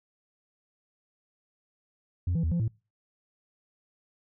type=tone with pitch steps; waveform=sine; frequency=88.3 / 165.7 / 81 / 171.7 / 111 Hz; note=F2 / E3 / E2 / F3 / A2; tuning=+20 / +9 / -30 / -29 / +16 cents; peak=-22 dBFS; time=2.27-2.68 s; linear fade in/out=5 ms; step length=82 ms; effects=noise-tail reverb RT60 0.3 s tail -26 dB re dry + tanh soft clip ceiling -23 dBFS